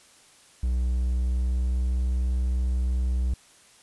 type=tone with pitch glide; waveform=triangle; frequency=61.74 to 62.64 Hz; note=B1 to B1; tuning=0 to +25 cents; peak=-20 dBFS; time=0.63-3.34 s; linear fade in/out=5 ms; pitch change=+25 cents; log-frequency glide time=0.8-2.02 s; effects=white hiss -55 dBFS RMS until 3.82 s + resampled to 24000 Hz